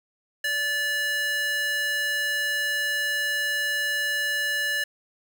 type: tone with high-pass filter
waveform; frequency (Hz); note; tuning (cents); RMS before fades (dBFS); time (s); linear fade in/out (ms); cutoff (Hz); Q
square; 580; D5; -22; -26; 0.44-4.84; 5; 1800; 2.3
effects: none